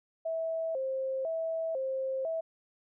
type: tone with vibrato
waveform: sine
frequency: 587.3 Hz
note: D5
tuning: in tune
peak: -30 dBFS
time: 0.25-2.41 s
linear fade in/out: 10 ms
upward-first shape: square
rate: 1 Hz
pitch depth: 180 cents each way
effects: none